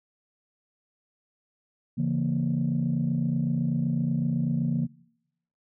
sine chord, A# diminished, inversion first, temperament just, 139.85 / 167.82 / 233.1 Hz, C#3 / E3 / A#3, +16 / +31 / 0 cents, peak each -27 dBFS, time 1.97-4.87 s, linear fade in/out 20 ms, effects noise-tail reverb RT60 0.8 s tail -23 dB re dry + tanh soft clip ceiling -17 dBFS

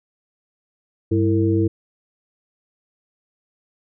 sine tone cluster, 99.7 / 197.2 / 330 / 453.6 Hz, G2 / G3 / E4 / A#4, +30 / +11 / +2 / -47 cents, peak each -19 / -27 / -18 / -25 dBFS, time 1.11-1.68 s, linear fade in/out 10 ms, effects none

